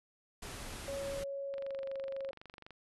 pink low-pass noise, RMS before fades -45 dBFS, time 0.42-1.24 s, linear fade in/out 5 ms, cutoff 12000 Hz, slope 96 dB/octave
sine tone with pitch glide, 554.4 to 543.6 Hz, C#5 to C#5, 0 to -34 cents, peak -37 dBFS, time 0.88-2.31 s, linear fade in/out 2 ms, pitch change -34 cents, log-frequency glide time 1.48-1.84 s
click train, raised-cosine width 0.3 ms, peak -34 dBFS, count 29, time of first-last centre 1.54-2.707 s, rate 24 Hz
effects none

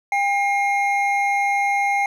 triangle tone pair together, 802 / 2136 Hz, G5 / C7, +39 / +35 cents, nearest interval octave + perfect fourth, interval 1696 cents, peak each -17 / -20 dBFS, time 0.12-2.06 s, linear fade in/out 2 ms, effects none

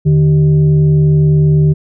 sine tone with frequency modulation, 151.6 Hz, D#3, 45 cents flat, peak -6 dBFS, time 0.05-1.74 s, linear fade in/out 20 ms, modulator 235 Hz, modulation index 0.42, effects none

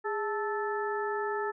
harmonic tone with a mistuned harmonic, 437.5 Hz, A4, 10 cents flat, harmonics 1 / 2 / 3 / 4, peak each -32 / -35 / -37 / -38 dBFS, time 0.04-1.52 s, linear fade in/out 20 ms, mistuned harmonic 1, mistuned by -100 cents, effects none

